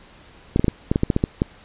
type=clicks; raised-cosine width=3 ms; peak=-4 dBFS; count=11; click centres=0.561 / 0.595 / 0.644 / 0.682 / 0.915 / 0.959 / 1.034 / 1.102 / 1.164 / 1.239 / 1.419 s; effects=pink hiss -48 dBFS RMS until 1.64 s + resampled to 8000 Hz